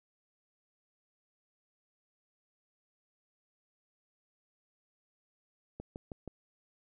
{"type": "click train", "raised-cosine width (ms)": 2, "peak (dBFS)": -28, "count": 4, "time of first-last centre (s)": [5.8, 6.277], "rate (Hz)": 6.29, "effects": []}